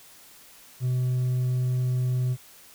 sine tone with hard clipping, 126.4 Hz, B2, 41 cents sharp, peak -23 dBFS, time 0.8-2.37 s, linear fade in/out 50 ms, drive 2 dB, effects white hiss -51 dBFS RMS until 2.74 s

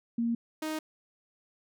sine / sawtooth tone pair in turn, 233.1 / 311.8 Hz, A#3 / D#4, 0 / +4 cents, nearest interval perfect fourth, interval 504 cents, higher second, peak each -26 / -28 dBFS, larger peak first, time 0.18-0.35 / 0.62-0.79 s, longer neither, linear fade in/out 5 ms, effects none

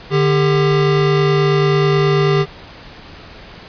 square tone pair together, 149.23 / 398.4 Hz, D3 / G4, +28 / +28 cents, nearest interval octave + perfect fourth, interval 1700 cents, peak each -15 dBFS, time 0.1-2.46 s, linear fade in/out 50 ms, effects pink hiss -37 dBFS RMS until 3.68 s + resampled to 11025 Hz

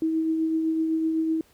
sine tone with tremolo, 320.9 Hz, E4, 46 cents flat, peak -20 dBFS, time 0.02-1.41 s, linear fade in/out 2 ms, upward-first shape triangle, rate 7.9 Hz, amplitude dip 35%, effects pink hiss -60 dBFS RMS until 1.53 s

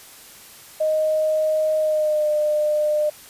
sine tone with pitch glide, 622.3 to 602.8 Hz, D#5 to D5, 0 to +45 cents, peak -17 dBFS, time 0.8-3.1 s, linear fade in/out 10 ms, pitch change -55 cents, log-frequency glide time 1.78-2.3 s, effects white hiss -44 dBFS RMS until 3.29 s + resampled to 32000 Hz

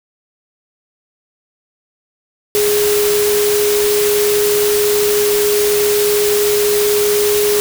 sine tone in noise, 415.3 Hz, G#4, in tune, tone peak -12 dBFS, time 2.55-7.6 s, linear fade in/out 0 ms, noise white, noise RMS -19 dBFS, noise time 2.55-7.6 s, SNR +4 dB, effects none

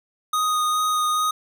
square tone with vibrato, 1242 Hz, D#6, 3 cents flat, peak -20 dBFS, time 0.33-1.31 s, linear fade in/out 5 ms, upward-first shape sine, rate 2.4 Hz, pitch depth 10 cents each way, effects none

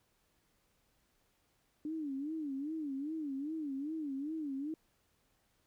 sine tone with vibrato, 293.7 Hz, D4, in tune, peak -36 dBFS, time 1.85-4.74 s, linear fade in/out 2 ms, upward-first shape sine, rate 2.5 Hz, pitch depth 160 cents each way, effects pink hiss -75 dBFS RMS until 5.66 s

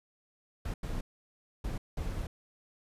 brown noise bursts at uneven times, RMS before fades -35 dBFS, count 4, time 0.65-0.74 / 0.83-1.01 / 1.64-1.78 / 1.97-2.27 s, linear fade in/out 5 ms, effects resampled to 32000 Hz

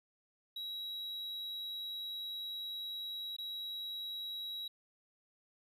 triangle tone with dropouts, 3870 Hz, B7, 36 cents flat, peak -38 dBFS, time 0.56-4.68 s, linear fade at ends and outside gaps 5 ms, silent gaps 3.366-3.384 s, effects none

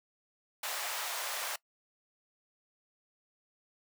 pink high-pass noise, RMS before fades -37 dBFS, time 0.63-1.56 s, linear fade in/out 5 ms, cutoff 660 Hz, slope 24 dB/octave, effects noise-tail reverb RT60 0.1 s tail -22 dB re dry

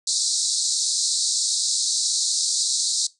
pink band-pass noise, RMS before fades -23 dBFS, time 0.07-3.07 s, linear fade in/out 5 ms, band 3900 to 9000 Hz, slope 96 dB/octave, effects noise-tail reverb RT60 0.2 s tail -19 dB re dry

